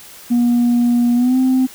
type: tone with pitch glide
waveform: sine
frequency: 240.1 to 258.8 Hz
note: B3 to C4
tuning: -49 to -19 cents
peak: -9 dBFS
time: 0.3-1.67 s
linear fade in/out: 20 ms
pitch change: +130 cents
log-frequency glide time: 1.15-1.37 s
effects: tanh soft clip ceiling -9 dBFS + white hiss -39 dBFS RMS until 1.74 s